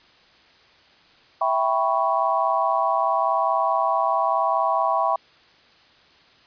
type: chord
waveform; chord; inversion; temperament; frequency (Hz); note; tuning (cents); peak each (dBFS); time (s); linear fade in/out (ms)
sine; C# half-diminished seventh; first; equal; 659.3 / 784 / 987.8 / 1108.7; E5 / G5 / B5 / C#6; 0 / 0 / 0 / 0; -24; 1.41-5.16; 5
effects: white hiss -54 dBFS RMS until 6.46 s + resampled to 11025 Hz